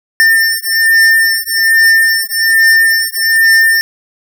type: beating tone pair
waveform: square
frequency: 1801 / 1802.2 Hz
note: A6 / A6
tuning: +40 / +41 cents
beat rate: 1.2 Hz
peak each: -11 dBFS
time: 0.2-3.81 s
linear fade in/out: 0 ms
effects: none